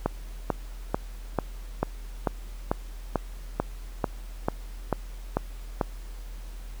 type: click train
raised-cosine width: 1 ms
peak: -9 dBFS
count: 14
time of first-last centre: 0.06-5.812 s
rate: 2.26 Hz
effects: added 41 Hz sine -36 dBFS peak until 6.8 s + pink hiss -52 dBFS RMS until 6.8 s